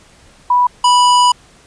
sine / square tone pair in turn, 984 / 984 Hz, B5 / B5, -7 / -7 cents, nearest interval unison, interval 0 cents, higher neither, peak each -8 dBFS, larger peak neither, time 0.5-0.67 / 0.84-1.32 s, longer second, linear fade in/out 5 ms, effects pink hiss -46 dBFS RMS until 1.66 s + resampled to 22050 Hz

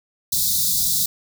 white band-stop noise, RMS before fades -20 dBFS, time 0.32-1.06 s, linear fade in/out 5 ms, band 210 to 3600 Hz, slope 96 dB/octave, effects none

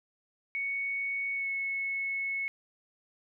sine tone with pitch glide, 2223 to 2197 Hz, C#7 to C#7, +4 to -16 cents, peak -30 dBFS, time 0.55-2.48 s, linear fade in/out 0 ms, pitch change -20 cents, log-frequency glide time 1.34-1.48 s, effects none

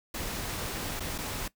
pink noise with dropouts, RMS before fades -35 dBFS, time 0.14-1.48 s, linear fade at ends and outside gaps 5 ms, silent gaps 0.997-1.004 / 1.181-1.185 s, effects noise-tail reverb RT60 0.1 s tail -18 dB re dry

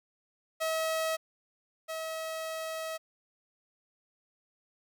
sawtooth tone pair in turn, 642 / 642 Hz, E5 / E5, -46 / -46 cents, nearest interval unison, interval 0 cents, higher neither, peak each -25 / -31 dBFS, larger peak first, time 0.6-1.17 / 1.88-2.98 s, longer second, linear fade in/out 20 ms, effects none

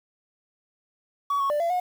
triangle tone with pitch steps, 1131 / 1105 / 591 / 679 / 723 Hz, C#6 / C#6 / D5 / F5 / F#5, +34 / -6 / +11 / -49 / -40 cents, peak -19 dBFS, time 1.3-1.8 s, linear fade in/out 5 ms, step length 100 ms, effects tanh soft clip ceiling -17 dBFS + 8-bit

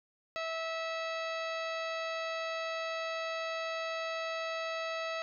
harmonic tone, 652 Hz, E5, 19 cents flat, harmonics 1 / 2 / 3 / 4 / 5 / 6 / 7 / 8 / 10, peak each -37 / -40 / -43 / -43 / -51 / -47 / -50 / -58 / -58 dBFS, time 0.36-5.22 s, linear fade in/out 0 ms, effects none

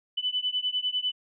sine beating tone pair, 2990 / 3000 Hz, F#7 / F#7, +17 / +23 cents, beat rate 10 Hz, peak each -29 dBFS, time 0.17-1.12 s, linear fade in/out 10 ms, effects none

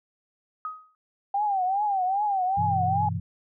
sine tone with exponential decay, 1257 Hz, D#6, 17 cents sharp, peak -27 dBFS, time 0.65-0.95 s, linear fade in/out 1 ms, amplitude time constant 65 ms
sine tone with vibrato, 784 Hz, G5, in tune, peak -22 dBFS, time 1.34-3.09 s, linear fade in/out 5 ms, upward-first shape triangle, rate 2.5 Hz, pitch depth 150 cents each way
sine chord, E minor, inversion first, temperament equal, 98 / 123.47 / 164.81 Hz, G2 / B2 / E3, 0 / 0 / 0 cents, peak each -29 / -32 / -31 dBFS, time 2.57-3.2 s, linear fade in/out 10 ms
effects none

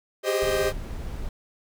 45% pulse chord, Ab major seventh, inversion third, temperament equal with one note detuned, 392 / 407.9 / 523.3 / 622.3 Hz, G4 / Ab4 / C5 / Eb5, 0 / -31 / 0 / 0 cents, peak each -27 / -30 / -28 / -27 dBFS, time 0.23-0.73 s, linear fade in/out 50 ms
brown noise, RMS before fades -33 dBFS, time 0.42-1.29 s, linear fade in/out 2 ms
effects none

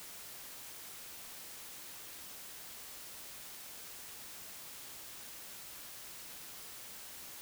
silence, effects white hiss -49 dBFS RMS until 7.41 s

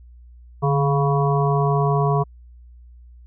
harmonic tone with a mistuned harmonic, 140 Hz, C#3, 18 cents sharp, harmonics 1 / 3 / 5 / 7 / 8, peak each -18 / -23 / -25 / -26 / -27 dBFS, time 0.62-2.24 s, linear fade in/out 20 ms, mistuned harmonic 1, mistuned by +61 cents, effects added 60 Hz sine -42 dBFS peak until 3.26 s

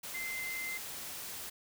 sine tone in noise, 2076 Hz, C7, 14 cents flat, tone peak -37 dBFS, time 0.14-0.78 s, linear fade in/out 10 ms, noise white, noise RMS -43 dBFS, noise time 0.03-1.5 s, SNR +3 dB, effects none

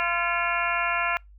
harmonic tone with a mistuned harmonic, 344.2 Hz, F4, 25 cents flat, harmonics 2 / 3 / 4 / 5 / 6 / 7 / 8, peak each -31 / -30 / -28 / -30 / -32 / -31 / -32 dBFS, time 0-1.17 s, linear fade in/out 0 ms, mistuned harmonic 6, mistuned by +87 cents, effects noise-tail reverb RT60 0.2 s tail -26 dB re dry + added 50 Hz sine -47 dBFS peak until 1.38 s

